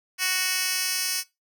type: tone with high-pass filter sweep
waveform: 10% pulse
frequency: 370 Hz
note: F#4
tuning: in tune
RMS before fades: -26 dBFS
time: 0.18-1.24 s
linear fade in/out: 50 ms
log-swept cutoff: 2700 to 4600 Hz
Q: 0.91
effects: noise-tail reverb RT60 0.2 s tail -19 dB re dry